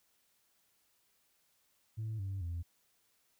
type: tone with pitch steps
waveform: sine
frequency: 110 / 96.87 / 85.31 Hz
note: A2 / G2 / F2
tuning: 0 / -20 / -40 cents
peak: -34 dBFS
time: 1.97-2.63 s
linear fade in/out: 20 ms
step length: 220 ms
effects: tanh soft clip ceiling -34 dBFS + white hiss -74 dBFS RMS until 3.39 s